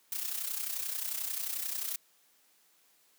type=noise with amplitude modulation; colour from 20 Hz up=blue; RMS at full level=-33 dBFS; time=0.12-1.96 s; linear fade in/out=2 ms; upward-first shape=sine; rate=31.3 Hz; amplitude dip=65%; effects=white hiss -67 dBFS RMS until 3.18 s + high-pass 200 Hz 12 dB/octave